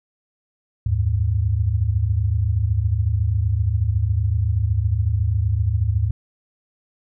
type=tone cluster; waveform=sine; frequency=76.9 / 91.4 / 104.9 Hz; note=D#2 / F#2 / G#2; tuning=-20 / -21 / +18 cents; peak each=-21 / -27 / -19 dBFS; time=0.86-6.11 s; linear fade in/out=5 ms; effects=none